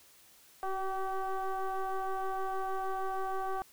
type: tone with frequency modulation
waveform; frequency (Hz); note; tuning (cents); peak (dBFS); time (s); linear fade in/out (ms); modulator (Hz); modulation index
sine; 385.2; G4; -30; -30; 0.63-3.62; 0; 382; 2.1
effects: tanh soft clip ceiling -27 dBFS + white hiss -60 dBFS RMS until 3.72 s